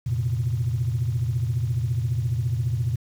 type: chord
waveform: sine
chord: F suspended fourth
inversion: none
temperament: just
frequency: 87.31 / 116.41 / 130.96 Hz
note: F2 / Bb2 / C3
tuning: 0 / -2 / +2 cents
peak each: -29 / -23 / -26 dBFS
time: 0.06-2.96 s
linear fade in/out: 10 ms
effects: tanh soft clip ceiling -15 dBFS + 8-bit